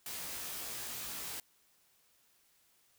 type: noise with comb filter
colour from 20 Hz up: white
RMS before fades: -42 dBFS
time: 0.06-1.4 s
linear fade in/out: 2 ms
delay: 17 ms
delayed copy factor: +0.9
effects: white hiss -70 dBFS RMS until 2.98 s